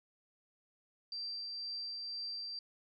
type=tone with tremolo; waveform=sine; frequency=4699 Hz; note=D8; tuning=in tune; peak=-38 dBFS; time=1.12-2.59 s; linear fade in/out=2 ms; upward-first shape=triangle; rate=2 Hz; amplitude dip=25%; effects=none